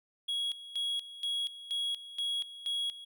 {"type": "tone with tremolo", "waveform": "triangle", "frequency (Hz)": 3322, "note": "G#7", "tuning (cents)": 0, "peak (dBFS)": -29, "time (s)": [0.28, 3.05], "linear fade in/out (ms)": 10, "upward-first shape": "square", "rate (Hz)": 2.1, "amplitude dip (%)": 80, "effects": []}